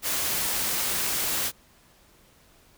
white noise, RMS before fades -27 dBFS, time 0.02-1.52 s, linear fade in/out 50 ms, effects pink hiss -58 dBFS RMS until 2.77 s

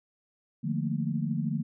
sine chord, Bb major seventh, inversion first, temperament equal with one note detuned, 149.83 / 174.61 / 220 / 233.1 Hz, D3 / F3 / A3 / Bb3, +35 / 0 / 0 / 0 cents, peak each -31 / -33 / -33 / -34 dBFS, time 0.63-1.63 s, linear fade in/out 20 ms, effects none

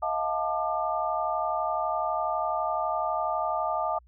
sine tone cluster, 638 / 710 / 879 / 1196 Hz, D#5 / F5 / A5 / D6, +43 / +28 / -2 / +31 cents, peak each -31 dBFS, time 0.02-3.99 s, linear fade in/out 10 ms, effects added 60 Hz sine -54 dBFS peak until 4.07 s

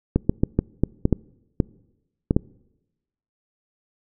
clicks, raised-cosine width 3 ms, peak -4 dBFS, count 10, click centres 0.16 / 0.295 / 0.435 / 0.59 / 0.836 / 1.054 / 1.127 / 1.602 / 2.309 / 2.365 s, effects noise-tail reverb RT60 1.0 s tail -25 dB re dry

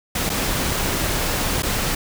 pink noise with dropouts, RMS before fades -22 dBFS, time 0.15-1.95 s, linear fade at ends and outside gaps 5 ms, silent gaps 0.295-0.299 / 1.623-1.631 s, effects none

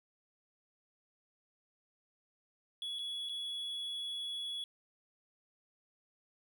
triangle tone with dropouts, 3377 Hz, G#7, 28 cents sharp, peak -36 dBFS, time 2.82-4.64 s, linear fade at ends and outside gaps 1 ms, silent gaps 2.987-2.991 / 3.289-3.294 s, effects none

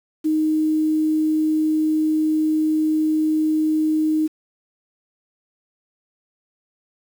sine tone with quantisation, 311.1 Hz, D#4, in tune, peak -16 dBFS, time 0.24-4.28 s, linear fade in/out 20 ms, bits 7, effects none

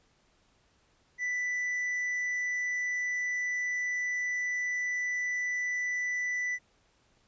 sine tone with tanh clipping, 1981 Hz, B6, 5 cents sharp, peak -30 dBFS, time 1.18-6.59 s, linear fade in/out 50 ms, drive 4 dB, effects pink hiss -68 dBFS RMS until 7.27 s + resampled to 16000 Hz

